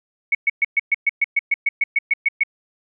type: tone bursts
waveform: sine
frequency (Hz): 2217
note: C#7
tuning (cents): 0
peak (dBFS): -13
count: 15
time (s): 0.32-2.435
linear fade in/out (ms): 5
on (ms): 29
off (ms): 120
effects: none